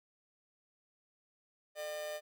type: tone with amplitude modulation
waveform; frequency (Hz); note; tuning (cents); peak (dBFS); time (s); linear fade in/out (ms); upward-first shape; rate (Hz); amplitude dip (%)
45% pulse; 603; D5; +46; -36; 1.75-2.21; 50; sine; 164; 55
effects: none